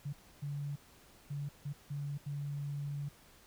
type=tone bursts at uneven times; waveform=sine; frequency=143.3 Hz; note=D3; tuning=42 cents flat; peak=-36 dBFS; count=6; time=0.05-0.13 / 0.42-0.76 / 1.3-1.49 / 1.65-1.73 / 1.9-2.18 / 2.26-3.09 s; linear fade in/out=10 ms; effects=pink hiss -61 dBFS RMS until 3.46 s